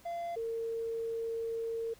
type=tone pair in turn; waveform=triangle / sine; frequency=686 / 456.4 Hz; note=F5 / A#4; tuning=-31 / -37 cents; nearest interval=perfect fifth; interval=706 cents; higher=first; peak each=-33 / -33 dBFS; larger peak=neither; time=0.05-0.36 / 0.36-1.94 s; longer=second; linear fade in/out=10 ms; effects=pink hiss -60 dBFS RMS until 1.99 s